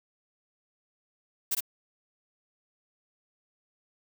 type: noise with echo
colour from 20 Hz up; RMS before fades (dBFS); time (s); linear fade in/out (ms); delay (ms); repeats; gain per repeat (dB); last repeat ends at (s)
blue; -27; 1.51-1.55; 10; 57; 1; -2; 1.607
effects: none